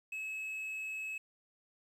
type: tone with quantisation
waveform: triangle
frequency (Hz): 2580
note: E7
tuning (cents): -38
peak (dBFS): -36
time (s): 0.12-1.18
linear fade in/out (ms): 5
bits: 11
effects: none